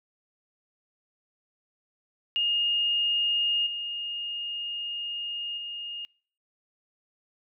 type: tone with level steps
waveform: sine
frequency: 2842 Hz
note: F7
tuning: 30 cents sharp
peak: -23 / -31 / -34 dBFS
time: 2.36-6.05 s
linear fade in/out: 0 ms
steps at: 3.66 / 5.57 s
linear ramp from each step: 10 ms
effects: noise-tail reverb RT60 0.5 s tail -25 dB re dry